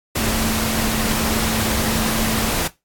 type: tone in noise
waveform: sine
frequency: 221.4 Hz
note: A3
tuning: 11 cents sharp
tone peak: -23 dBFS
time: 0.18-2.5 s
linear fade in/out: 10 ms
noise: pink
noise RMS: -21 dBFS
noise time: 0.15-2.68 s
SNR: -5 dB
effects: noise-tail reverb RT60 0.2 s tail -17 dB re dry + AAC 64 kbps